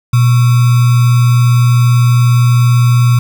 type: tone with sample-and-hold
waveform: sine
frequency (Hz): 121.2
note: B2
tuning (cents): -32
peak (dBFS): -5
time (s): 0.13-3.19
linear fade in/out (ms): 5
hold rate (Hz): 1225
effects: none